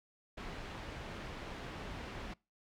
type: low-pass noise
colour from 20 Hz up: pink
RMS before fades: -45 dBFS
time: 0.37-2.34 s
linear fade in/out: 10 ms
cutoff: 3200 Hz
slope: 12 dB/octave
effects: noise-tail reverb RT60 0.3 s tail -26 dB re dry